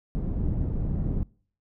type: low-pass noise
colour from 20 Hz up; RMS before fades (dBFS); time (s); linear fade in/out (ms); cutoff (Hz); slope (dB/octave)
pink; -27; 0.15-1.23; 0; 220; 12
effects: noise-tail reverb RT60 0.5 s tail -25 dB re dry